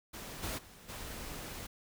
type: noise with level steps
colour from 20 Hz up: pink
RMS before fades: -45 / -38 / -55 / -44 dBFS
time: 0.13-1.67 s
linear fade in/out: 10 ms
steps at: 0.42 / 0.57 / 0.88 s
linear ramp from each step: 20 ms
effects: none